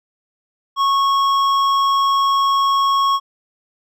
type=tone with hard clipping; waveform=sine; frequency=1100 Hz; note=C#6; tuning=14 cents flat; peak=-15 dBFS; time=0.76-3.2 s; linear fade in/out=50 ms; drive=9 dB; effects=none